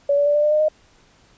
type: tone with pitch steps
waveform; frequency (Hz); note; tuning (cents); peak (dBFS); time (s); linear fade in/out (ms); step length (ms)
sine; 568 / 575.9 / 584 / 592.1 / 600.4 / 608.8 / 617.3; C#5 / D5 / D5 / D5 / D5 / D#5 / D#5; +42 / -34 / -10 / +14 / +38 / -38 / -14; -14; 0.09-0.685; 5; 85
effects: pink hiss -55 dBFS RMS until 1.37 s + resampled to 16000 Hz